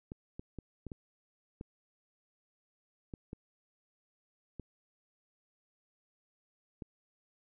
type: clicks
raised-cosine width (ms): 3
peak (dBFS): -29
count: 10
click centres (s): 0.119 / 0.395 / 0.587 / 0.867 / 0.918 / 1.611 / 3.138 / 3.331 / 4.597 / 6.822
effects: none